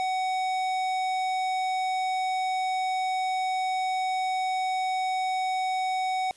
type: tone with tanh clipping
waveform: sine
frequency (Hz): 750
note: F#5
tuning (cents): +23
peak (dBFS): -27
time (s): 0-6.31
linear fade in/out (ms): 0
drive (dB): 16
effects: white hiss -56 dBFS RMS until 6.36 s + resampled to 24000 Hz